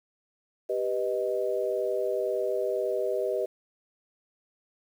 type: chord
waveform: sine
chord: G augmented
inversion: none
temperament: equal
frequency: 392 / 493.9 / 622.3 Hz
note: G4 / B4 / D#5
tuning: 0 / 0 / 0 cents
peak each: -30 dBFS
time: 0.69-3.46 s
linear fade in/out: 10 ms
effects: 9-bit